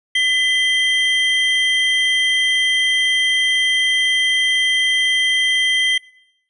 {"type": "tone pair together", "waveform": "triangle", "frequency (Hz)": [2018, 3171], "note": ["B6", "G7"], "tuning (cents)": [37, 19], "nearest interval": "minor sixth", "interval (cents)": 782, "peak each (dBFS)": [-15, -15], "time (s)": [0.15, 5.98], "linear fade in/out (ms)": 5, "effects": ["noise-tail reverb RT60 0.8 s tail -23 dB re dry", "resampled to 24000 Hz"]}